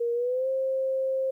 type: tone with pitch glide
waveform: sine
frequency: 471.6 to 529.4 Hz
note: A#4 to C5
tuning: +20 to +20 cents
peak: -24 dBFS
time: 0-1.31 s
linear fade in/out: 10 ms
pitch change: +200 cents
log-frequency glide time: 0.13-0.48 s
effects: 11-bit